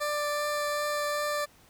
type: tone with vibrato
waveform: 20% pulse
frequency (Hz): 590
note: D5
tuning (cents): +8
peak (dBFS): -23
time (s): 0-1.46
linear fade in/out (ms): 20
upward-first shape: triangle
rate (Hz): 2.6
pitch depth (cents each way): 8
effects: pink hiss -59 dBFS RMS until 1.69 s